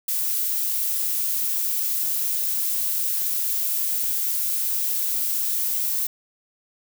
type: noise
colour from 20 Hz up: violet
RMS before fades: -24 dBFS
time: 0.08-6.07 s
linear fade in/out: 5 ms
effects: none